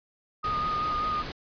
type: tone with vibrato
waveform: sine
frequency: 1233 Hz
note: D#6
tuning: 16 cents flat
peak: -26 dBFS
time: 0.43-1.23 s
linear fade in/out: 20 ms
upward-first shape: square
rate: 5.1 Hz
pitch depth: 14 cents each way
type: noise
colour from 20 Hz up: pink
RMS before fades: -36 dBFS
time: 0.44-1.32 s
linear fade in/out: 2 ms
effects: resampled to 11025 Hz